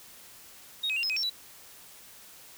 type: tone with pitch steps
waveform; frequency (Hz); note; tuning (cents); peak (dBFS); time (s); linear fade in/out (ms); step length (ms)
sine; 3751 / 2538 / 2769 / 5130 / 2523 / 5450 / 3939; A#7 / D#7 / F7 / E8 / D#7 / F8 / B7; +10 / +34 / -15 / -48 / +23 / -43 / -5; -25; 0.83-1.299; 10; 67
effects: tanh soft clip ceiling -25 dBFS + white hiss -51 dBFS RMS until 2.57 s